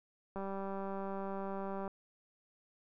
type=click train; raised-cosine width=1 ms; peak=-28 dBFS; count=297; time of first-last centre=0.36-1.878 s; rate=195 Hz; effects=none